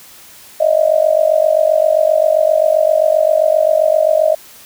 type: tone with amplitude modulation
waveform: sine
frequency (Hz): 628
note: D#5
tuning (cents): +16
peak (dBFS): -5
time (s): 0.6-4.35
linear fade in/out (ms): 10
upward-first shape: sine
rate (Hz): 47.6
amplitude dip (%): 90
effects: white hiss -40 dBFS RMS until 4.65 s